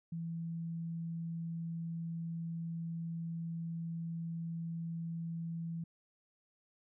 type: tone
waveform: sine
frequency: 166.2 Hz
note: E3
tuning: 15 cents sharp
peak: -37 dBFS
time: 0.12-5.84 s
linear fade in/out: 5 ms
effects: none